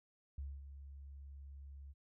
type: tone with ADSR envelope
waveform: sine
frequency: 69.5 Hz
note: C#2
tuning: 5 cents sharp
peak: -40 dBFS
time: 0.38-1.94 s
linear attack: 4 ms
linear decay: 230 ms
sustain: -9 dB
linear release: 33 ms
effects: none